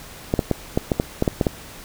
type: clicks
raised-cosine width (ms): 2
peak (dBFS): -4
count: 10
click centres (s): 0.339 / 0.392 / 0.513 / 0.775 / 0.918 / 0.999 / 1.224 / 1.278 / 1.412 / 1.468
effects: pink hiss -40 dBFS RMS until 1.84 s